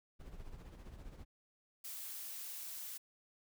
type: noise with tremolo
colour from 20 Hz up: brown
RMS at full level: -48 dBFS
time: 0.19-1.25 s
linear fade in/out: 20 ms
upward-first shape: sine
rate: 15 Hz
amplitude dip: 55%
type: noise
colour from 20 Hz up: blue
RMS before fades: -46 dBFS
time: 1.84-2.98 s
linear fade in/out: 10 ms
effects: none